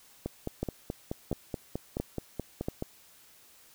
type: two click trains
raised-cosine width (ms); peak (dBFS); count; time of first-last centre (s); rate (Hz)
2; -19 / -17; 13 / 4; 0.26-2.824 / 0.63-2.685; 4.68 / 1.46
effects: white hiss -58 dBFS RMS until 3.74 s